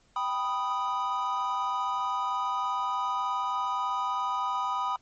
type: chord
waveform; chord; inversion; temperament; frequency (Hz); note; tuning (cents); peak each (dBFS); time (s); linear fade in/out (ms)
triangle; G augmented; none; equal; 784 / 987.8 / 1244.5; G5 / B5 / D#6; 0 / 0 / 0; -33 / -28 / -29; 0.16-4.96; 2
effects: pink hiss -65 dBFS RMS until 5.01 s + MP3 32 kbps